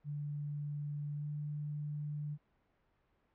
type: tone with pitch glide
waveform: sine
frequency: 146.4 to 148.19 Hz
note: D3 to D3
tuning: -5 to +16 cents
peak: -37 dBFS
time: 0.04-2.38 s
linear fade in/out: 50 ms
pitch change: +21 cents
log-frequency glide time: 1.15-1.27 s
effects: pink hiss -75 dBFS RMS until 3.34 s + low-pass 2000 Hz 12 dB/octave